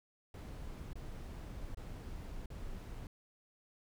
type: noise with dropouts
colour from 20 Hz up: brown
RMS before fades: -45 dBFS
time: 0.34-3.07 s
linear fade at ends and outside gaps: 2 ms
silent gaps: 0.932-0.955 / 1.747-1.771 / 2.459-2.502 s
effects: none